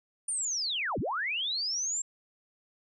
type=linear two-way sweep; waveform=sine; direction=down then up; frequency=9397 to 61.74 to 7550 Hz; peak=-29 dBFS; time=0.28-2.02 s; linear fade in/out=5 ms; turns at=0.99 s; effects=none